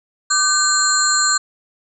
sine tone cluster, 1194 / 1534 / 4196 / 7050 / 7610 Hz, D6 / G6 / C8 / A8 / A#8, +28 / -38 / +4 / +2 / +35 cents, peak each -20 dBFS, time 0.3-1.38 s, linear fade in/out 10 ms, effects none

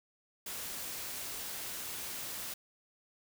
white noise, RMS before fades -41 dBFS, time 0.46-2.54 s, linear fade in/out 5 ms, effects none

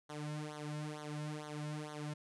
sawtooth tone with flanger, 150.5 Hz, D3, 43 cents sharp, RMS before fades -43 dBFS, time 0.09-2.14 s, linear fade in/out 10 ms, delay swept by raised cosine 0.39 to 2.59 ms, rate 2.2 Hz, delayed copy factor -0.95, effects resampled to 24000 Hz

